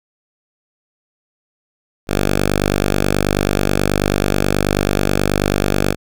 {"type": "tone", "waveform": "5% pulse", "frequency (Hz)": 49.28, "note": "G1", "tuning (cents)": 10, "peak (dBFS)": -3, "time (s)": [2.07, 5.96], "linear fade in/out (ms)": 50, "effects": []}